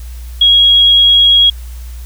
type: tone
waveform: sine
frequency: 3303 Hz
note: G#7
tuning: 10 cents flat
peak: -4 dBFS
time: 0.41-1.5 s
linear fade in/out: 5 ms
effects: added 60 Hz sine -24 dBFS peak until 2.05 s + white hiss -41 dBFS RMS until 2.05 s